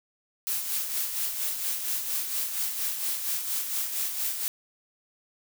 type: noise with tremolo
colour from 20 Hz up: blue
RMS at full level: -28 dBFS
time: 0.47-4.48 s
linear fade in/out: 0 ms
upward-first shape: sine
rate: 4.3 Hz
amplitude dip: 50%
effects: none

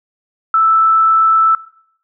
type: tone with frequency modulation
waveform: sine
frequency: 1318.5 Hz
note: E6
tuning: in tune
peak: -8 dBFS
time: 0.54-1.55 s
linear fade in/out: 2 ms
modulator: 28.1 Hz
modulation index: 0.21
effects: noise-tail reverb RT60 0.7 s tail -21 dB re dry

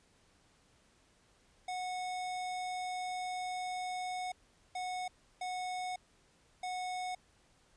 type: tone bursts at uneven times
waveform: square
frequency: 733 Hz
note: F#5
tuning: 16 cents flat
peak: -37 dBFS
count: 4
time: 1.68-4.32 / 4.75-5.08 / 5.41-5.96 / 6.63-7.15 s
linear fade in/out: 5 ms
effects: pink hiss -68 dBFS RMS until 7.76 s + resampled to 22050 Hz

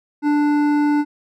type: tone with hard clipping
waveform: sine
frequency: 294.3 Hz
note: D4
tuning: 4 cents sharp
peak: -16 dBFS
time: 0.22-1.05 s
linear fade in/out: 50 ms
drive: 11 dB
effects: none

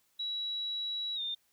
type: tone with pitch glide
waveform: sine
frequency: 3900 to 3618 Hz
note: B7 to A7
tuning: -23 to +48 cents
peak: -33 dBFS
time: 0.19-1.35 s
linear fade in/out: 10 ms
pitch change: -129 cents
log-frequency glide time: 1.15-1.21 s
effects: white hiss -72 dBFS RMS until 1.52 s

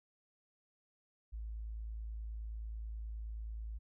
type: tone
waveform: sine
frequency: 54.7 Hz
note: A1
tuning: 9 cents flat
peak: -40 dBFS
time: 1.32-3.79 s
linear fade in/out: 20 ms
effects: none

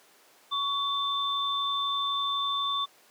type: tone pair together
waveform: sine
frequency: 1122 / 3548 Hz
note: C#6 / A7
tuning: +21 / +14 cents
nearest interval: octave + minor sixth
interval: 1993 cents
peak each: -29 / -29 dBFS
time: 0.51-2.86 s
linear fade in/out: 20 ms
effects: pink hiss -58 dBFS RMS until 3.1 s + high-pass 400 Hz 12 dB/octave

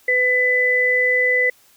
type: tone pair together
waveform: sine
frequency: 501.1 / 2000 Hz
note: B4 / B6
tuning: +25 / +21 cents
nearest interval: 2 octaves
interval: 2396 cents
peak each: -21 / -15 dBFS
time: 0.08-1.5 s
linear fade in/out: 5 ms
effects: white hiss -54 dBFS RMS until 1.76 s

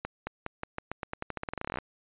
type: accelerating click train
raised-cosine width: 0.5 ms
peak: -18 dBFS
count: 24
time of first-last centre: 0.05-1.786 s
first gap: 220 ms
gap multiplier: 0.88
effects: resampled to 8000 Hz

